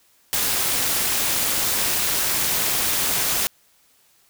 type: noise with amplitude modulation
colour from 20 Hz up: white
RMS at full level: -19 dBFS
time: 0.33-3.47 s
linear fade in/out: 0 ms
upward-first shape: sine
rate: 245 Hz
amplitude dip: 60%
effects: white hiss -59 dBFS RMS until 4.29 s